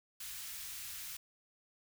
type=band-stop noise; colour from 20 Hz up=white; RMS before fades=-45 dBFS; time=0.2-1.17 s; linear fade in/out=5 ms; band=100 to 1600 Hz; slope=12 dB/octave; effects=none